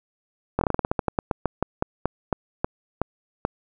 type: slowing click train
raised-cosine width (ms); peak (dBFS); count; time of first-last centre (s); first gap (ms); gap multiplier
1; -7; 21; 0.59-3.451; 22; 1.17
effects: none